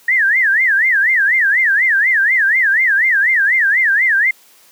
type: tone with vibrato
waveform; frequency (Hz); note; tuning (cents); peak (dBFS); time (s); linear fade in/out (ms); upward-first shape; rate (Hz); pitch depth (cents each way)
sine; 1820; A#6; -42; -10; 0.08-4.31; 5; sine; 4.1; 260
effects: white hiss -48 dBFS RMS until 4.71 s + high-pass 200 Hz 12 dB/octave